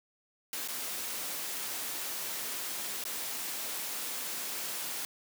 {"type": "noise with dropouts", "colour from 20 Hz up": "white", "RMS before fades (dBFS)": -37, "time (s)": [0.53, 5.05], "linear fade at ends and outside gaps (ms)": 0, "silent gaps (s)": [[0.676, 0.685], [3.039, 3.052]], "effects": ["high-pass 200 Hz 12 dB/octave"]}